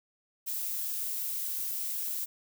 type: noise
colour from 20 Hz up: violet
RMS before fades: -34 dBFS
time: 0.46-2.26 s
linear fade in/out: 20 ms
effects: none